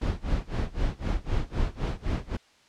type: noise with tremolo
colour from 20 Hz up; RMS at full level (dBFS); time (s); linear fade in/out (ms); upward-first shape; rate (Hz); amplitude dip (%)
brown; -25; 0.01-2.37; 10; sine; 3.9; 95
effects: white hiss -59 dBFS RMS until 2.68 s + low-pass 5000 Hz 12 dB/octave